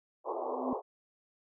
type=band-pass noise; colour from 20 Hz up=pink; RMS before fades=-36 dBFS; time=0.24-0.82 s; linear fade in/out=50 ms; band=350 to 1100 Hz; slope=96 dB/octave
type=tone with exponential growth; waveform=sine; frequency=256.6 Hz; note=C4; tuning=34 cents flat; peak=-29 dBFS; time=0.27-0.73 s; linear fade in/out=1 ms; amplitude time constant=100 ms
effects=none